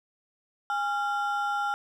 triangle ring-modulated tone, 1100 Hz, C#6, 14 cents flat, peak -21 dBFS, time 0.7-1.74 s, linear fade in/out 0 ms, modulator 282 Hz, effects none

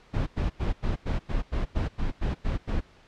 brown noise bursts, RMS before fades -26 dBFS, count 12, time 0.13-2.811 s, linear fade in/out 20 ms, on 140 ms, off 91 ms, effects pink hiss -56 dBFS RMS until 3.07 s + low-pass 4000 Hz 12 dB/octave

